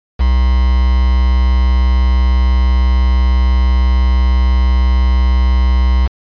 triangle tone with quantisation, 63 Hz, B1, 35 cents sharp, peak -6 dBFS, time 0.19-6.08 s, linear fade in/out 20 ms, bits 4, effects resampled to 11025 Hz

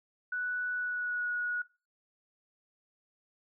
sine tone with pitch glide, 1480 to 1457.1 Hz, F#6 to F#6, 0 to -27 cents, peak -31 dBFS, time 0.32-1.62 s, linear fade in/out 5 ms, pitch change -27 cents, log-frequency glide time 0.72-1.3 s, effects noise-tail reverb RT60 0.3 s tail -20 dB re dry

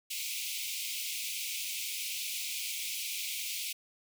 pink high-pass noise, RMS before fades -37 dBFS, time 0.1-3.73 s, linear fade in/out 10 ms, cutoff 2200 Hz, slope 96 dB/octave, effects none

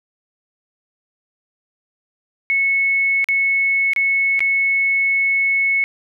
sine tone with dropouts, 2200 Hz, C#7, 14 cents flat, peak -14 dBFS, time 2.5-5.84 s, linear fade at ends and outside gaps 0 ms, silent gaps 3.243-3.287 / 3.934-3.962 / 4.393-4.405 s, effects none

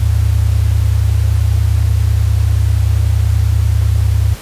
sine tone pair together, 73.42 / 103.72 Hz, D2 / G#2, 0 / -2 cents, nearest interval tritone, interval 598 cents, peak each -12 dBFS, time 0-4.35 s, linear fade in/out 10 ms, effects pink hiss -32 dBFS RMS until 4.41 s + resampled to 32000 Hz

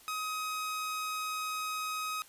sawtooth tone, 1262 Hz, D#6, 24 cents sharp, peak -30 dBFS, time 0.08-2.22 s, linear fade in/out 0 ms, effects white hiss -57 dBFS RMS until 2.28 s + resampled to 32000 Hz

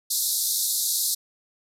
white band-pass noise, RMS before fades -25 dBFS, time 0.1-1.15 s, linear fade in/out 10 ms, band 3700 to 14000 Hz, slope 96 dB/octave, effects none

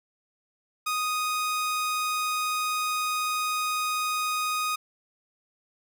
sawtooth tone, 1244.5 Hz, D#6, in tune, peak -22 dBFS, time 0.86-4.76 s, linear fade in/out 10 ms, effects none

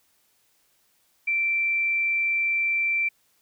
sine tone, 2345 Hz, D7, 3 cents flat, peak -21 dBFS, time 1.27-3.09 s, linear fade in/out 10 ms, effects white hiss -66 dBFS RMS until 3.41 s

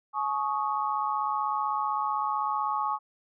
sine chord, Ab suspended fourth, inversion none, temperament equal with one note detuned, 849.5 / 1108.7 / 1244.5 Hz, Ab5 / Db6 / Eb6, +39 / 0 / 0 cents, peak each -30 / -29 / -33 dBFS, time 0.13-2.99 s, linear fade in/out 50 ms, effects none

